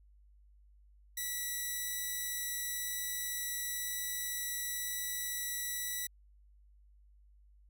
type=tone; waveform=5% pulse; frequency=1953 Hz; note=B6; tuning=20 cents flat; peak=-25 dBFS; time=1.17-6.07 s; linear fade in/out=5 ms; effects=added 50 Hz sine -59 dBFS peak until 7.69 s